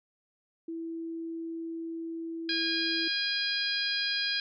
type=tone; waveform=sine; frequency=329.6 Hz; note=E4; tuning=in tune; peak=-34 dBFS; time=0.68-3.08 s; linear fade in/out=5 ms
type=harmonic tone; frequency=816 Hz; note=G#5; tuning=31 cents flat; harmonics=2 / 3 / 4 / 5 / 6; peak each=-34 / -37 / -34 / -34 / -33 dBFS; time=2.49-4.4 s; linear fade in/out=2 ms
effects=none